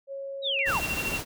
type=tone; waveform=sine; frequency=549 Hz; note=C#5; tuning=17 cents flat; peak=-33 dBFS; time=0.07-0.75 s; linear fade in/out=50 ms
type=linear sweep; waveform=sine; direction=down; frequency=3932 to 505 Hz; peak=-25 dBFS; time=0.42-0.82 s; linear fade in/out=50 ms
type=tone with tremolo; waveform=sine; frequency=2736 Hz; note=F7; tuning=36 cents flat; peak=-26 dBFS; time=0.59-1.19 s; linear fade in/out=0 ms; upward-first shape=sine; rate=13 Hz; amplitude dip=80%
type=noise; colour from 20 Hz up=pink; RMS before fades=-33 dBFS; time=0.65-1.25 s; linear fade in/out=50 ms
effects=none